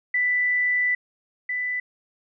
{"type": "tone pair in turn", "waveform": "sine", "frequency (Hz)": [1983, 1990], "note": ["B6", "B6"], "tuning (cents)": [7, 13], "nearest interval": "unison", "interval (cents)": 6, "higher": "second", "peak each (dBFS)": [-19, -24], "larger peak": "first", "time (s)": [[0.14, 0.95], [1.49, 1.8]], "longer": "first", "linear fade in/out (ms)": 5, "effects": []}